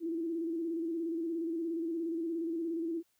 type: tone with vibrato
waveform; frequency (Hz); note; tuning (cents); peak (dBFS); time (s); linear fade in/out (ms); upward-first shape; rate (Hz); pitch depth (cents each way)
sine; 331.2; E4; +8; -32; 0-3.03; 50; square; 17; 47
effects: white hiss -75 dBFS RMS until 3.19 s